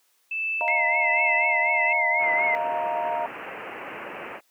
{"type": "tone with tremolo", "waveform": "sine", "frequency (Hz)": 2637, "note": "E7", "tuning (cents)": 0, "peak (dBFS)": -24, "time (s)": [0.31, 1.93], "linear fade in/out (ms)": 5, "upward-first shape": "sine", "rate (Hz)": 1.3, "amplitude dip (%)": 60}
{"type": "chord", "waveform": "sine", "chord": "Eb suspended second", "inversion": "none", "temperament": "equal", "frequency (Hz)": [622.3, 698.5, 932.3], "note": ["Eb5", "F5", "Bb5"], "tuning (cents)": [0, 0, 0], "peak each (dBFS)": [-30, -28, -27], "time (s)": [0.61, 3.26], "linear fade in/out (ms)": 0}
{"type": "tone with vibrato", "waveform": "sine", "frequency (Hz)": 2093, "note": "C7", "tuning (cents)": 0, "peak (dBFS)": -21, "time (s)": [0.68, 2.55], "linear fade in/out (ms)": 0, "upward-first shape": "triangle", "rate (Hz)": 4.1, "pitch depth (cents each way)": 93}
{"type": "low-pass noise", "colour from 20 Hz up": "pink", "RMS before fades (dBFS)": -33, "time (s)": [2.18, 4.41], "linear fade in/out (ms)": 50, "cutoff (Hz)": 2800, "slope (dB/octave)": 96}
{"effects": ["white hiss -66 dBFS RMS until 4.5 s", "high-pass 400 Hz 12 dB/octave"]}